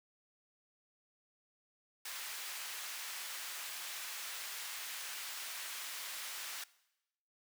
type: high-pass noise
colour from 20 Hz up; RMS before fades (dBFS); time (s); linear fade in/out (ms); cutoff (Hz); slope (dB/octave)
pink; -44; 2.05-6.64; 5; 1500; 12
effects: noise-tail reverb RT60 0.9 s tail -20 dB re dry